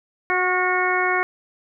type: harmonic tone with a mistuned harmonic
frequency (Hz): 366.4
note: F#4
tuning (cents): -17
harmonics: 1 / 2 / 3 / 4 / 5 / 6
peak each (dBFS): -25 / -25 / -25 / -25 / -25 / -25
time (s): 0.3-1.23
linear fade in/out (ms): 0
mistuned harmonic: 4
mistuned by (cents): -30
effects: none